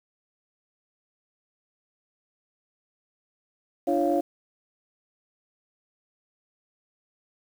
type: tone cluster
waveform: sine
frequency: 294.4 / 342.6 / 555 / 694 Hz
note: D4 / F4 / C#5 / F5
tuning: +4 / -33 / +2 / -11 cents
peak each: -26 dBFS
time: 3.87-4.21 s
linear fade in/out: 10 ms
effects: tanh soft clip ceiling -11 dBFS + 8-bit